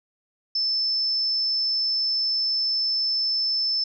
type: tone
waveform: sine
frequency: 5274 Hz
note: E8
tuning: in tune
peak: -21 dBFS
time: 0.55-3.84 s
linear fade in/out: 5 ms
effects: none